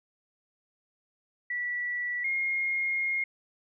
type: tone pair in turn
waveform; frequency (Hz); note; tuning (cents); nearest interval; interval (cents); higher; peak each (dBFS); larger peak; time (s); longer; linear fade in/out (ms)
sine; 1953 / 2141; B6 / C7; -20 / +39; major second; 159; second; -29 / -26; second; 1.5-2.24 / 2.24-3.24; second; 5
effects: none